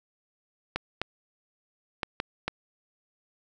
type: clicks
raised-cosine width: 0.3 ms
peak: -12 dBFS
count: 5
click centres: 0.76 / 1.016 / 2.032 / 2.201 / 2.48 s
effects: none